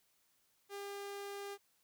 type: tone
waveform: sawtooth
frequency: 401.5 Hz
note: G4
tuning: 41 cents sharp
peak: -39 dBFS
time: 0.69-1.58 s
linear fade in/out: 50 ms
effects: white hiss -75 dBFS RMS until 1.83 s